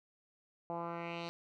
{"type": "tone with low-pass filter sweep", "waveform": "10% pulse", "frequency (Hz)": 169.6, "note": "E3", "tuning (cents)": 50, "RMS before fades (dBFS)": -41, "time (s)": [0.7, 1.29], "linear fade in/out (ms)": 0, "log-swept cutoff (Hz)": [780, 4300], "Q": 2.6, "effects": []}